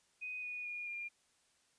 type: tone with pitch steps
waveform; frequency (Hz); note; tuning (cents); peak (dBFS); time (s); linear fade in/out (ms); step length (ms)
sine; 2497 / 2465 / 2434 / 2404; D#7 / D#7 / D#7 / D7; +6 / -17 / -39 / +40; -40; 0.21-1.09; 20; 220
effects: white hiss -73 dBFS RMS until 1.78 s + resampled to 22050 Hz